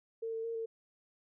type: tone with pitch steps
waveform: sine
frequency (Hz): 453 / 449.8 / 459.5 / 451.4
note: A#4 / A4 / A#4 / A4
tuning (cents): -50 / +38 / -25 / +44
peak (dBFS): -35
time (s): 0.22-0.66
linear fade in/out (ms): 10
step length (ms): 110
effects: none